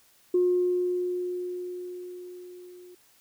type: tone with level ramp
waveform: sine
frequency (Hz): 359.2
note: F4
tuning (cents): +49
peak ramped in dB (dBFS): -18 to -46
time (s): 0.34-2.95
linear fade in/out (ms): 5
effects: tanh soft clip ceiling -14 dBFS + white hiss -61 dBFS RMS until 3.2 s